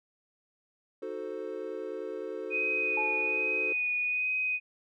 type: chord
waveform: triangle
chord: D# diminished seventh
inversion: none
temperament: equal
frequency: 311.1 / 370 / 440 / 523.3 Hz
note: D#4 / F#4 / A4 / C5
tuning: 0 / 0 / 0 / 0 cents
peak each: -42 / -38 / -36 / -39 dBFS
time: 1.02-3.73 s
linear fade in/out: 5 ms
type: tone with vibrato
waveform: sine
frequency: 2489 Hz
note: D#7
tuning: in tune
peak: -27 dBFS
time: 2.5-4.6 s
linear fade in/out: 50 ms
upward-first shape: sine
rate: 1.2 Hz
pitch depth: 18 cents each way
type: tone with exponential decay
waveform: sine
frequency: 860 Hz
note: A5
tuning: 40 cents flat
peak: -31 dBFS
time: 2.97-3.99 s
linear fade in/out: 5 ms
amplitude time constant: 220 ms
effects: none